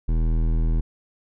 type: tone with hard clipping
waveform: sine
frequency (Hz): 40.48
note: E1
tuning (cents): -31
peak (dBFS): -20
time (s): 0.08-0.81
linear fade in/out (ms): 10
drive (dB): 14
effects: none